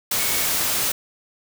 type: tone in noise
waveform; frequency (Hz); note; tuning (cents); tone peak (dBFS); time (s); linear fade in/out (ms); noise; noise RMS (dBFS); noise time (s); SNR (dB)
sine; 2217; C#7; 0; -32; 0.19-0.45; 5; white; -22; 0.11-0.92; -13
effects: none